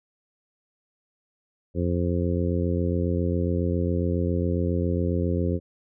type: harmonic tone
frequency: 87.31 Hz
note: F2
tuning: in tune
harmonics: 1 / 2 / 3 / 4 / 5 / 6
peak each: -25 / -28 / -30 / -31 / -32 / -33 dBFS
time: 1.74-5.6 s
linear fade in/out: 50 ms
effects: none